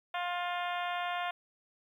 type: harmonic tone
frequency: 353 Hz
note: F4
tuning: 19 cents sharp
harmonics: 2 / 3 / 4 / 5 / 6 / 7 / 8 / 9 / 10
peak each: -35 / -39 / -41 / -43 / -45 / -46 / -47 / -48 / -49 dBFS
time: 0.14-1.31 s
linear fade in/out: 5 ms
effects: 11-bit